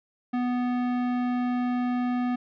sine tone with tanh clipping, 246.9 Hz, B3, in tune, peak -26 dBFS, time 0.33-2.36 s, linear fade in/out 10 ms, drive 17 dB, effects none

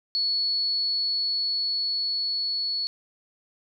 sine tone with level ramp, 4400 Hz, C#8, 14 cents flat, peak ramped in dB -22 to -25 dBFS, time 0.15-2.87 s, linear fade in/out 0 ms, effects none

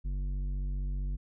triangle tone with tanh clipping, 47.62 Hz, G1, 49 cents flat, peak -32 dBFS, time 0.04-1.17 s, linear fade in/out 20 ms, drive 14 dB, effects none

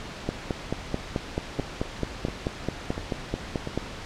two click trains, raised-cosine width 2 ms, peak -17 / -12 dBFS, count 4 / 17, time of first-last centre 1.59-3.673 / 0.29-3.776 s, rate 1.44 / 4.59 Hz, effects pink hiss -38 dBFS RMS until 4.05 s + low-pass 5000 Hz 12 dB/octave

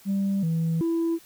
sine tone with pitch steps, 196.8 / 163.7 / 332.3 Hz, G3 / E3 / E4, +7 / -12 / +14 cents, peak -20 dBFS, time 0.05-1.19 s, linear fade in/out 50 ms, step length 380 ms, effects tanh soft clip ceiling -20 dBFS + white hiss -53 dBFS RMS until 1.25 s

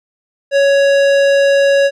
sine tone with tanh clipping, 557 Hz, C#5, 8 cents sharp, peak -10 dBFS, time 0.51-1.91 s, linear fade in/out 50 ms, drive 17 dB, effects none

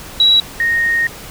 sine tone pair in turn, 3892 / 1858.1 Hz, B7 / A#6, -26 / -6 cents, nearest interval octave + minor second, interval 1280 cents, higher first, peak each -7 / -12 dBFS, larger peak first, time 0.2-0.4 / 0.6-1.07 s, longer second, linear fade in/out 2 ms, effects pink hiss -33 dBFS RMS until 1.3 s

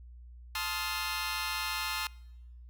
15% pulse chord, F dominant seventh, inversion first, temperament just, 873.1 / 1047.7 / 1257.2 / 1396.9 Hz, A5 / C6 / Eb6 / F6, -14 / +2 / +18 / 0 cents, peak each -32 dBFS, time 0.55-2.07 s, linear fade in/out 2 ms, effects noise-tail reverb RT60 1.0 s tail -25 dB re dry + added 60 Hz sine -47 dBFS peak until 2.69 s

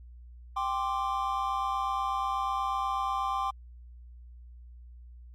triangle chord, G suspended fourth, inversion none, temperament equal with one note detuned, 786.3 / 1046.5 / 1174.7 Hz, G5 / C6 / D6, +5 / 0 / 0 cents, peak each -31 / -30 / -31 dBFS, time 0.56-3.51 s, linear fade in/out 10 ms, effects added 60 Hz sine -46 dBFS peak until 5.34 s + Opus 48 kbps

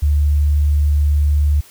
sine tone, 73.42 Hz, D2, in tune, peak -11 dBFS, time 0.02-1.61 s, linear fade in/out 10 ms, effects white hiss -45 dBFS RMS until 1.7 s

